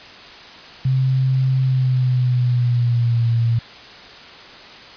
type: tone with pitch glide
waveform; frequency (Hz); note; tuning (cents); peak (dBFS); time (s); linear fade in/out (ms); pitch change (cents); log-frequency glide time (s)
sine; 131.3 to 116.3; C3 to A#2; +6 to -4; -14; 0.85-3.59; 5; -210; 1.62-3.29
effects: white hiss -39 dBFS RMS until 4.96 s + resampled to 11025 Hz